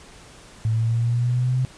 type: exponential sweep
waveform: sine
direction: up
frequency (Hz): 110 to 129.7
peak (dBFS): -18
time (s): 0.65-1.65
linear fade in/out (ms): 0
effects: pink hiss -46 dBFS RMS until 1.77 s + resampled to 22050 Hz